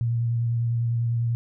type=tone with vibrato; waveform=sine; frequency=117.3 Hz; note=A#2; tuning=11 cents sharp; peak=-21 dBFS; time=0.01-1.35 s; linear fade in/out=0 ms; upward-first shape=sine; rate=10 Hz; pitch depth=18 cents each way; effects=none